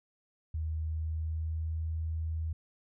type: tone with pitch glide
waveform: sine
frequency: 79 to 80.33 Hz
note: D#2 to E2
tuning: +27 to -44 cents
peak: -31 dBFS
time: 0.54-2.53 s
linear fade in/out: 5 ms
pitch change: +29 cents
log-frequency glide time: 0.77-1.82 s
effects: none